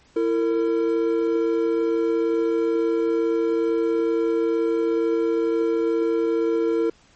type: tone pair together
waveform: triangle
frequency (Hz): 333.7 / 455.9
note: E4 / A#4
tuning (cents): +21 / -39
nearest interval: perfect fourth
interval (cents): 540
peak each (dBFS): -20 / -19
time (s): 0.16-6.9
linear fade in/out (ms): 5
effects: pink hiss -56 dBFS RMS until 7.15 s + MP3 32 kbps